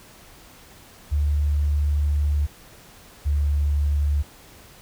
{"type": "tone pair in turn", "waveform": "sine", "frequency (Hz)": [73.3, 72.67], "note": ["D2", "D2"], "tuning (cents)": [-3, -18], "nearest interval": "unison", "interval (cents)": 15, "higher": "first", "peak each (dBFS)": -18, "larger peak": "neither", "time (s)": [[1.11, 2.47], [3.25, 4.23]], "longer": "first", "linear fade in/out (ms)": 20, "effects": ["pink hiss -48 dBFS RMS until 4.81 s"]}